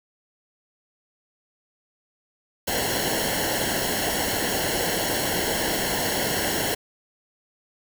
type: noise with comb filter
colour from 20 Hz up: pink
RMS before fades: -25 dBFS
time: 2.67-6.75 s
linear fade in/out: 10 ms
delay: 0.82 ms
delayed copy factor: -0.8
effects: none